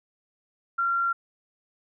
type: tone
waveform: sine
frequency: 1376 Hz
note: F6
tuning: 26 cents flat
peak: -22 dBFS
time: 0.78-1.13 s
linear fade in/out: 10 ms
effects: none